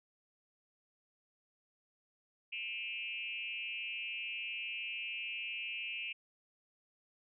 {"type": "tone with frequency modulation", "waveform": "sine", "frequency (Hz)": 2608, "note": "E7", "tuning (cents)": -19, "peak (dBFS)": -38, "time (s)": [2.52, 6.13], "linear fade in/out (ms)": 10, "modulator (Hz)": 217, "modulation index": 1.2, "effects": []}